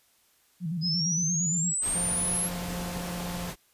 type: tone with vibrato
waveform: sine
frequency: 167.8 Hz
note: E3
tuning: 31 cents sharp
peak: -28 dBFS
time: 0.6-1.74 s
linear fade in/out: 50 ms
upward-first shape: square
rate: 8.7 Hz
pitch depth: 100 cents each way
type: exponential sweep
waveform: sine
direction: up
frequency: 5000 to 11380 Hz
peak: -26 dBFS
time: 0.81-2.5 s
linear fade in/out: 50 ms
type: noise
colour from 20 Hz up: pink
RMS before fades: -37 dBFS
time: 1.81-3.56 s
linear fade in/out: 50 ms
type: harmonic tone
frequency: 176.2 Hz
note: F3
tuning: 16 cents sharp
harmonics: 1 / 3 / 4 / 5 / 6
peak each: -34 / -44 / -46 / -48 / -50 dBFS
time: 1.95-3.5 s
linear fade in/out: 5 ms
effects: white hiss -65 dBFS RMS until 3.73 s + resampled to 32000 Hz